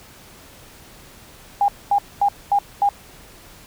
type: tone bursts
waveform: sine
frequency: 809 Hz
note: G#5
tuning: 46 cents flat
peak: -13 dBFS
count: 5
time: 1.61-2.89 s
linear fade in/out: 2 ms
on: 72 ms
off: 230 ms
effects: pink hiss -45 dBFS RMS until 3.66 s